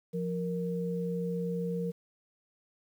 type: tone pair together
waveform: sine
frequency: 174.61 / 466.2 Hz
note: F3 / A#4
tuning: 0 / 0 cents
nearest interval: octave + perfect fourth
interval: 1700 cents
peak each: -32 / -34 dBFS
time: 0.13-1.92 s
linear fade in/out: 20 ms
effects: 10-bit